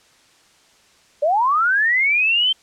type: linear sweep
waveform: sine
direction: up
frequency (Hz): 554.4 to 3136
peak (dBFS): -14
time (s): 1.22-2.53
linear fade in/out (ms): 10
effects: white hiss -54 dBFS RMS until 2.62 s + low-pass 7000 Hz 12 dB/octave